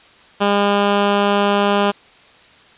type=tone; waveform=10% pulse; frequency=202.5 Hz; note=G#3; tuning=43 cents flat; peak=-5 dBFS; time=0.4-1.92 s; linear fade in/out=20 ms; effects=white hiss -47 dBFS RMS until 2.77 s + resampled to 8000 Hz